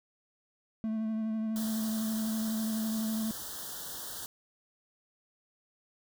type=tone with vibrato; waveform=triangle; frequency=220 Hz; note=A3; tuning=in tune; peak=-28 dBFS; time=0.84-3.31 s; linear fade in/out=0 ms; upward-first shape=triangle; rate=12 Hz; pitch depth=25 cents each way
type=band-stop noise; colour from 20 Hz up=white; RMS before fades=-41 dBFS; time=1.56-4.26 s; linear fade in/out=0 ms; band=1800 to 3000 Hz; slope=96 dB/octave
effects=none